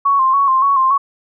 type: tone with vibrato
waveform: sine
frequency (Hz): 1083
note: C#6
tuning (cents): -41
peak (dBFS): -10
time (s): 0.05-0.98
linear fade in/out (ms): 10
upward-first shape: square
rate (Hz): 3.5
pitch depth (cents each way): 50
effects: none